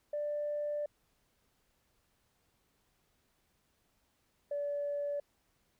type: tone pair in turn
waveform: sine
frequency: 590 / 576.5 Hz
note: D5 / D5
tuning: +8 / -32 cents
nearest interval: unison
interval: 40 cents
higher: first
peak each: -32 / -32 dBFS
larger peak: neither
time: 0.13-0.86 / 4.51-5.2 s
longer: first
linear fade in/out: 5 ms
effects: tanh soft clip ceiling -28 dBFS + pink hiss -75 dBFS RMS until 5.79 s